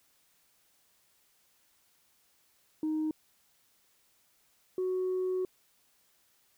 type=tone pair in turn; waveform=sine; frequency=311.1 / 370 Hz; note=D#4 / F#4; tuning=0 / 0 cents; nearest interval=minor third; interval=300 cents; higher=second; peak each=-27 dBFS; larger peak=neither; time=2.83-3.11 / 4.78-5.45 s; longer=second; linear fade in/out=2 ms; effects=tanh soft clip ceiling -26 dBFS + white hiss -69 dBFS RMS until 6.57 s